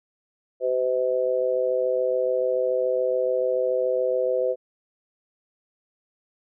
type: tone with amplitude modulation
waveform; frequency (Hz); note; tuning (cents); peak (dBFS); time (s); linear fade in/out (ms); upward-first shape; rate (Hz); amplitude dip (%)
sine; 510; C5; -44; -16; 0.6-4.56; 50; sine; 127; 95
effects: none